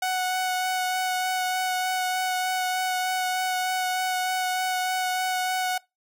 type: tone with vibrato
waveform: sawtooth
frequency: 740 Hz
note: F#5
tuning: in tune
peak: -20 dBFS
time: 0.02-5.78 s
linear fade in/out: 5 ms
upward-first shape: sine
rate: 3.3 Hz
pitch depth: 10 cents each way
effects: noise-tail reverb RT60 0.2 s tail -22 dB re dry